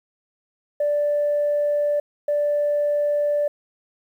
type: tone pair in turn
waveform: sine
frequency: 586 / 586 Hz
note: D5 / D5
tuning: -4 / -4 cents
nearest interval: unison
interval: 0 cents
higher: neither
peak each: -17 dBFS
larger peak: neither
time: 0.8-2 / 2.28-3.48 s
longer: neither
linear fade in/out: 5 ms
effects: tanh soft clip ceiling -14 dBFS + 9-bit